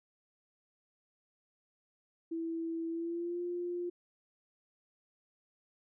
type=tone with pitch glide; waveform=sine; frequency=329.6 to 351.2 Hz; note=E4 to F4; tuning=0 to +10 cents; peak=-34 dBFS; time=2.31-3.9 s; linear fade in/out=10 ms; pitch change=+110 cents; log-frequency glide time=2.89-3.41 s; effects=none